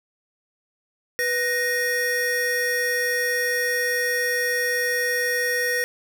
square tone pair together, 493.9 / 1864.7 Hz, B4 / A#6, 0 / 0 cents, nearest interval octave + major seventh, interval 2300 cents, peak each -27 / -23 dBFS, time 1.19-5.84 s, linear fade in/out 0 ms, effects none

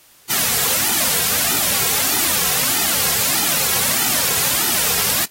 white noise with flanger, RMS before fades -18 dBFS, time 0.29-5.26 s, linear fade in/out 20 ms, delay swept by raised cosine 1.8 to 3.4 ms, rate 1.6 Hz, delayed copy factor -0.75, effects white hiss -50 dBFS RMS until 5.3 s + AAC 48 kbps

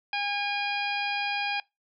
harmonic tone, 814 Hz, G#5, 35 cents flat, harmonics 1 / 2 / 3 / 4 / 5 / 6, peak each -31 / -35 / -30 / -37 / -42 / -39 dBFS, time 0.13-1.6 s, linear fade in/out 2 ms, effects noise-tail reverb RT60 0.2 s tail -23 dB re dry

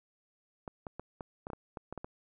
clicks, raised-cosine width 1 ms, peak -26 dBFS, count 11, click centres 0.678 / 0.868 / 0.996 / 1.208 / 1.469 / 1.502 / 1.533 / 1.772 / 1.926 / 1.977 / 2.045 s, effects none

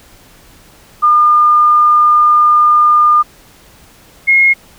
sine tone pair in turn, 1209 / 2154 Hz, D6 / C7, +50 / +50 cents, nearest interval minor seventh, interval 1000 cents, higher second, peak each -5 dBFS, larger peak neither, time 1.02-3.23 / 4.27-4.54 s, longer first, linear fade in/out 20 ms, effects pink hiss -43 dBFS RMS until 4.78 s

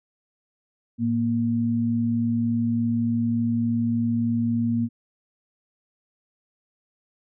sine tone pair together, 111 / 234.4 Hz, A2 / A#3, +16 / +10 cents, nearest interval octave + minor second, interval 1294 cents, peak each -27 / -21 dBFS, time 0.98-4.89 s, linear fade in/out 50 ms, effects none

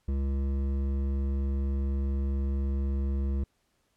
sine tone with hard clipping, 68.3 Hz, C#2, 25 cents flat, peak -28 dBFS, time 0.08-3.44 s, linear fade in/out 5 ms, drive 11 dB, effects pink hiss -73 dBFS RMS until 3.96 s + low-pass 12000 Hz 12 dB/octave

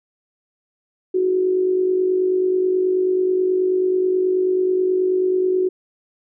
sine tone with amplitude modulation, 370 Hz, F#4, in tune, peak -13 dBFS, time 1.14-5.69 s, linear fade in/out 10 ms, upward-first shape sine, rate 49.3 Hz, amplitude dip 50%, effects none

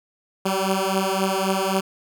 10% pulse beating tone pair, 190 / 193.8 Hz, F#3 / G3, +46 / -20 cents, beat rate 3.8 Hz, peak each -15 dBFS, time 0.45-1.81 s, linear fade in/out 10 ms, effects none

